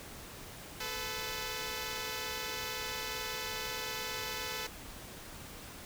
5% pulse tone pair together, 436.1 / 501.6 Hz, A4 / B4, -15 / +27 cents, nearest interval major second, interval 242 cents, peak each -28 dBFS, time 0.8-4.67 s, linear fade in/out 5 ms, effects pink hiss -48 dBFS RMS until 5.85 s

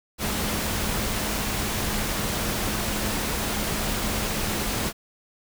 sine tone in noise, 209.9 Hz, G#3, 19 cents sharp, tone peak -35 dBFS, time 0.18-4.93 s, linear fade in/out 50 ms, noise pink, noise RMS -27 dBFS, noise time 0.18-4.93 s, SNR -11 dB, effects none

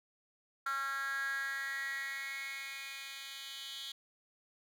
10% pulse tone with high-pass filter sweep, 273.2 Hz, C#4, 25 cents flat, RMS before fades -40 dBFS, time 0.66-3.92 s, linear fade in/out 5 ms, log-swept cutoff 1400 to 3200 Hz, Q 7.8, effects none

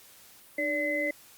sine tone cluster, 303.1 / 578 / 2039 Hz, D#4 / D5 / C7, -45 / -28 / -45 cents, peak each -34 / -31 / -29 dBFS, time 0.58-1.11 s, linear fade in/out 5 ms, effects white hiss -54 dBFS RMS until 1.37 s + Opus 48 kbps

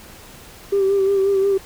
sine tone with vibrato, 392 Hz, G4, in tune, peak -13 dBFS, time 0.72-1.58 s, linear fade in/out 10 ms, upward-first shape sine, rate 5.6 Hz, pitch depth 35 cents each way, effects tanh soft clip ceiling -10 dBFS + pink hiss -42 dBFS RMS until 1.65 s

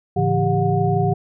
sine tone cluster, 109.6 / 141.7 / 167.7 / 396.5 / 725 Hz, A2 / C#3 / E3 / G4 / F#5, -6 / +38 / +30 / +20 / -35 cents, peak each -22 dBFS, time 0.16-1.14 s, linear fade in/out 10 ms, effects none

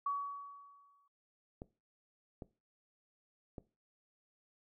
sine tone with exponential decay, 1130 Hz, C#6, 33 cents sharp, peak -31 dBFS, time 0.06-1.08 s, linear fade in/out 5 ms, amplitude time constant 220 ms
clicks, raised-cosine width 2 ms, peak -31 dBFS, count 3, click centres 1.619 / 2.422 / 3.582 s
effects noise-tail reverb RT60 0.3 s tail -19 dB re dry

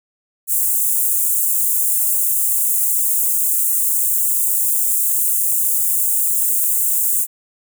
white high-pass noise, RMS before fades -17 dBFS, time 0.47-7.27 s, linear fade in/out 50 ms, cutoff 7400 Hz, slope 48 dB/octave, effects none

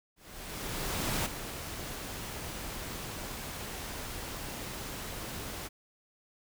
pink noise with ADSR envelope, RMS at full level -31 dBFS, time 0.16-5.69 s, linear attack 1100 ms, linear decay 6 ms, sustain -9 dB, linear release 26 ms, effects none

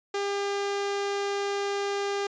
sawtooth tone, 401.3 Hz, G4, 41 cents sharp, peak -23 dBFS, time 0.14-2.27 s, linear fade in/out 5 ms, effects resampled to 16000 Hz

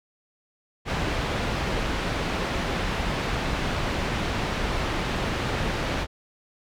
pink low-pass noise, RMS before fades -27 dBFS, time 0.85-6.07 s, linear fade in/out 50 ms, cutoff 3400 Hz, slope 12 dB/octave, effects none

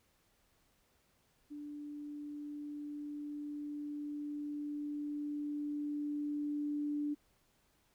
sine tone with level ramp, 293.7 Hz, D4, in tune, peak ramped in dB -43 to -33 dBFS, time 1.5-7.15 s, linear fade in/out 20 ms, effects pink hiss -73 dBFS RMS until 7.94 s

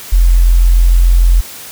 sine tone, 43.39 Hz, F1, 10 cents flat, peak -4 dBFS, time 0.12-1.41 s, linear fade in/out 10 ms, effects white hiss -30 dBFS RMS until 1.71 s

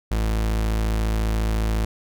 40% pulse tone, 54.4 Hz, A1, 19 cents flat, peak -19 dBFS, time 0.11-1.85 s, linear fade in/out 5 ms, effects none

